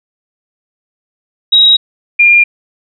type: tone pair in turn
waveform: sine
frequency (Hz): 3818 / 2405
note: A#7 / D7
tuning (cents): +41 / +41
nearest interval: minor sixth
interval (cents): 800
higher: first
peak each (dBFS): -3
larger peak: neither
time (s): 1.52-1.77 / 2.19-2.44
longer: neither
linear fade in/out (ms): 10
effects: none